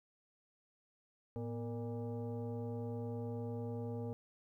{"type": "tone with frequency modulation", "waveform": "sine", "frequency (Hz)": 111.2, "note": "A2", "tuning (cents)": 19, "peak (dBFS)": -38, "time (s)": [1.36, 4.13], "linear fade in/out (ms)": 0, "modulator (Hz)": 354, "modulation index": 1.2, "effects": ["13-bit"]}